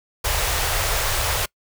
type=band-stop noise; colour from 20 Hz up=pink; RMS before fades=-22 dBFS; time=0.24-1.46 s; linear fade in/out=10 ms; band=110 to 470 Hz; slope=24 dB/octave; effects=noise-tail reverb RT60 0.1 s tail -25 dB re dry